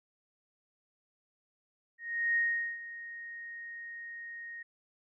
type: tone with ADSR envelope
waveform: sine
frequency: 1864.7 Hz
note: A#6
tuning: in tune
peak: -25 dBFS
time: 1.98-4.63 s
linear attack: 380 ms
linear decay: 420 ms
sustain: -16 dB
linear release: 8 ms
effects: none